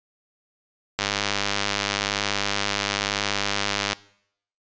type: click train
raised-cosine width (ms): 0.2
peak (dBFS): -5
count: 298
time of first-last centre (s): 0.99-3.931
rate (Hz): 101
effects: noise-tail reverb RT60 0.7 s tail -21 dB re dry + resampled to 16000 Hz